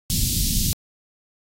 pink band-stop noise, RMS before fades -21 dBFS, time 0.1-0.73 s, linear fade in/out 0 ms, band 220 to 3800 Hz, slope 24 dB/octave, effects AAC 48 kbps

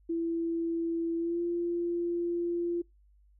sine tone with pitch glide, 333.4 to 344.6 Hz, E4 to F4, +20 to -23 cents, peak -28 dBFS, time 0.09-2.82 s, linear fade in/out 10 ms, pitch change +57 cents, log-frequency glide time 1.17-1.41 s, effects noise-tail reverb RT60 0.2 s tail -25 dB re dry + added 50 Hz sine -59 dBFS peak until 3.39 s

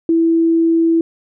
sine tone, 330 Hz, E4, 2 cents sharp, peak -10 dBFS, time 0.09-1.01 s, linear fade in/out 2 ms, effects none

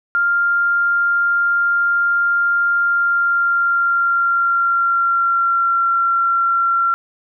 sine tone with pitch glide, 1396.9 to 1368.2 Hz, F6 to F6, 0 to -36 cents, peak -13 dBFS, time 0.15-6.94 s, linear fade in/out 0 ms, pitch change -36 cents, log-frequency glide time 2.76-5.83 s, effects none

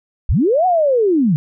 sine linear two-way sweep, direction up then down, 31.17 to 754 to 138.9 Hz, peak -11 dBFS, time 0.29-1.36 s, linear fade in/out 0 ms, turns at 0.66 s, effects none

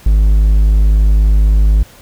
triangle tone, 51.91 Hz, G#1, in tune, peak -4 dBFS, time 0.06-1.83 s, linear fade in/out 5 ms, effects pink hiss -41 dBFS RMS until 2.01 s

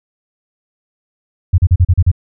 sine tone bursts, 89.1 Hz, F2, 35 cents sharp, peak -5 dBFS, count 7, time 1.53-2.116 s, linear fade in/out 10 ms, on 52 ms, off 37 ms, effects none

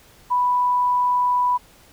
sine tone, 987.8 Hz, B5, in tune, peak -16 dBFS, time 0.3-1.58 s, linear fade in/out 20 ms, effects pink hiss -51 dBFS RMS until 1.92 s

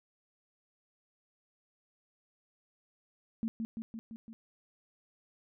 sine tone with echo, 225.3 Hz, A3, 41 cents sharp, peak -30 dBFS, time 3.43-3.48 s, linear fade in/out 0 ms, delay 170 ms, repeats 5, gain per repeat -3 dB, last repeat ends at 4.33 s, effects none

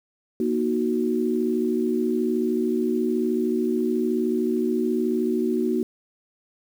sine chord, D# minor, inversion second, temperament equal with one note detuned, 237.4 / 311.1 / 370 Hz, A#3 / D#4 / F#4, +32 / 0 / 0 cents, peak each -24 / -27 / -24 dBFS, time 0.4-5.83 s, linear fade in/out 2 ms, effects 8-bit

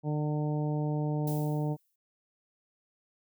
harmonic tone, 150 Hz, D3, 37 cents sharp, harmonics 1 / 2 / 3 / 4 / 5 / 6, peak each -29 / -35 / -39 / -41 / -43 / -45 dBFS, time 0.03-1.77 s, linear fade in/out 50 ms
violet noise with exponential decay, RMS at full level -40 dBFS, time 1.27-1.96 s, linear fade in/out 5 ms, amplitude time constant 150 ms
effects none

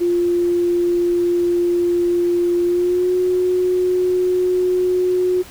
sine tone with pitch glide, 349.2 to 364.2 Hz, F4 to F#4, 0 to -27 cents, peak -14 dBFS, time 0-5.43 s, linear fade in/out 20 ms, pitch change +73 cents, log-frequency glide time 2.64-3.13 s, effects pink hiss -40 dBFS RMS until 5.5 s

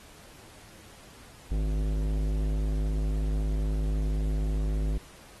sine tone with tanh clipping, 51.9 Hz, G#1, in tune, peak -27 dBFS, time 1.51-4.98 s, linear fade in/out 5 ms, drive 16 dB, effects pink hiss -52 dBFS RMS until 5.4 s + AAC 32 kbps

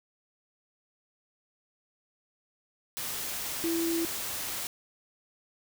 sine tone in noise, 333 Hz, E4, 18 cents sharp, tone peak -27 dBFS, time 3.64-4.05 s, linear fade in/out 0 ms, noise white, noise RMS -35 dBFS, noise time 2.97-4.67 s, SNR +5 dB, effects none

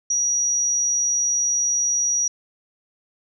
sine tone, 5780 Hz, F#8, 41 cents flat, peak -18 dBFS, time 0.1-2.28 s, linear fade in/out 5 ms, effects none

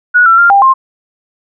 sine tone with pitch steps, 1461 / 1349 / 1394 / 797 / 1059 Hz, F#6 / E6 / F6 / G5 / C6, -22 / +40 / -4 / +28 / +21 cents, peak -3 dBFS, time 0.14-0.74 s, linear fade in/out 20 ms, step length 120 ms, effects none

